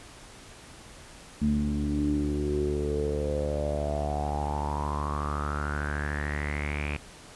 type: tone with low-pass filter sweep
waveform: sawtooth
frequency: 73.4 Hz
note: D2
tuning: in tune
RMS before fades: -29 dBFS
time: 1.41-6.97 s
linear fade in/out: 10 ms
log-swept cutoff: 220 to 2500 Hz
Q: 8.9
effects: pink hiss -48 dBFS RMS until 7.35 s + resampled to 24000 Hz